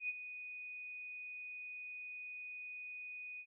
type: tone with ADSR envelope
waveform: sine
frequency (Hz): 2482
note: D#7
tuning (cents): -5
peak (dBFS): -34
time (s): 0-3.46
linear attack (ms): 89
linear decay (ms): 32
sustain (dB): -11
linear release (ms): 64
effects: none